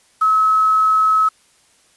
sine tone with quantisation, 1288 Hz, E6, 41 cents flat, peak -11 dBFS, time 0.21-1.29 s, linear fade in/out 10 ms, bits 6, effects white hiss -55 dBFS RMS until 1.96 s + resampled to 24000 Hz

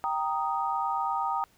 sine chord, Eb major, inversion first, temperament equal, 784 / 932.3 / 1244.5 Hz, G5 / Bb5 / Eb6, 0 / 0 / 0 cents, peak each -31 / -30 / -31 dBFS, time 0.04-1.44 s, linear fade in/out 0 ms, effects pink hiss -63 dBFS RMS until 1.57 s

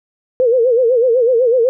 sine tone with vibrato, 485.5 Hz, B4, 30 cents flat, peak -9 dBFS, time 0.4-1.69 s, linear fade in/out 0 ms, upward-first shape sine, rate 8 Hz, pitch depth 130 cents each way, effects none

